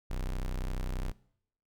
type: tone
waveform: 40% pulse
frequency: 31.53 Hz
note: B0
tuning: 37 cents sharp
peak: -31 dBFS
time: 0.1-1.12 s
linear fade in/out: 10 ms
effects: noise-tail reverb RT60 0.7 s tail -21 dB re dry